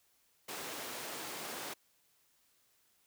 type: high-pass noise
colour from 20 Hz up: pink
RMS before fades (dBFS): -43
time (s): 0.48-1.74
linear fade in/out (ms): 10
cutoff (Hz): 330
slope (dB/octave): 12
effects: white hiss -72 dBFS RMS until 3.06 s